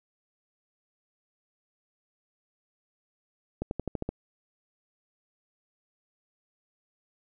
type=accelerating click train; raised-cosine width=2 ms; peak=-17 dBFS; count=7; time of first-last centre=3.62-4.09 s; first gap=91 ms; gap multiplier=0.94; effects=none